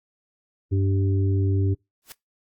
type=harmonic tone; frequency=97.2 Hz; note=G2; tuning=14 cents flat; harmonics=1 / 3 / 4; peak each=-19 / -29 / -31 dBFS; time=0.71-1.75 s; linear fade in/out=20 ms
type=noise with exponential growth; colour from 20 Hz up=white; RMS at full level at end=-36 dBFS; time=2.02-2.12 s; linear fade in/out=0 ms; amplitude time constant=20 ms
effects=noise-tail reverb RT60 0.2 s tail -25 dB re dry + AAC 64 kbps